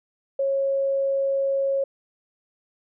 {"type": "tone", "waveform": "sine", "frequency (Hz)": 547, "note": "C#5", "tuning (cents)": -23, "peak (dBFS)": -20, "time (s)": [0.39, 1.84], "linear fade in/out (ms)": 5, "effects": []}